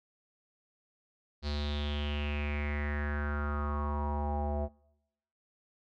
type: tone with low-pass filter sweep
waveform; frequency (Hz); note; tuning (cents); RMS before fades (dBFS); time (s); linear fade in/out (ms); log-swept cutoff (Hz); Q
square; 73.42; D2; 0; -33; 1.42-4.69; 50; 4400 to 670; 6.5
effects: noise-tail reverb RT60 0.9 s tail -26 dB re dry